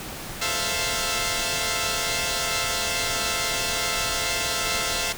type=chord; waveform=5% pulse; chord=F major seventh; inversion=first; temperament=equal; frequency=440 / 523.3 / 659.3 / 698.5 Hz; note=A4 / C5 / E5 / F5; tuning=0 / 0 / 0 / 0 cents; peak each=-20 / -19 / -18 / -17 dBFS; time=0.41-5.13 s; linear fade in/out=10 ms; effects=pink hiss -35 dBFS RMS until 5.17 s